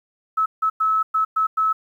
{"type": "tone bursts at uneven times", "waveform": "sine", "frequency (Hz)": 1298, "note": "E6", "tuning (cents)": -27, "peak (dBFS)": -16, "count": 6, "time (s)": [[0.37, 0.46], [0.62, 0.7], [0.8, 1.03], [1.14, 1.25], [1.36, 1.47], [1.57, 1.73]], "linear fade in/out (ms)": 10, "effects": ["9-bit"]}